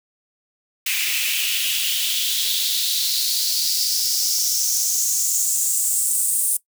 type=noise with high-pass filter sweep; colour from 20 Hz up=white; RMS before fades=-21 dBFS; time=0.86-6.57 s; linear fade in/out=5 ms; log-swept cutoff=2400 to 9200 Hz; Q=4; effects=noise-tail reverb RT60 0.1 s tail -19 dB re dry